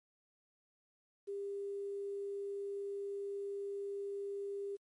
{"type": "tone with quantisation", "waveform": "sine", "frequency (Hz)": 400, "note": "G4", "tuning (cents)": 35, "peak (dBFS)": -38, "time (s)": [1.27, 4.77], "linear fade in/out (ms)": 20, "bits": 11, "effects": ["MP3 48 kbps"]}